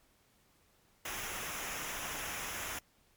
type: noise with comb filter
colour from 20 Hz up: pink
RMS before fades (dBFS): -40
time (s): 1.05-2.79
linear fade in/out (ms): 5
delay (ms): 0.23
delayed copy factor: -0.7
effects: pink hiss -69 dBFS RMS until 3.16 s + MP3 96 kbps